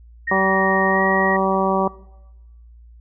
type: tone with pitch glide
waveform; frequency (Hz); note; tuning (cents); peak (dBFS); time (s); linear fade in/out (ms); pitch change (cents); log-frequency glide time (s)
sine; 1864.7 to 1897.3; A#6 to A#6; 0 to +30; -20; 0.27-1.37; 10; +30; 0.9-1.01
type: harmonic tone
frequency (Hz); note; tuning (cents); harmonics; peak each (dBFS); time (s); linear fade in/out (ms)
191.8; G3; -37; 1 / 2 / 3 / 4 / 5 / 6; -23 / -23 / -23 / -23 / -23 / -23; 0.31-1.88; 5
effects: noise-tail reverb RT60 1.0 s tail -21 dB re dry + added 58 Hz sine -42 dBFS peak until 3 s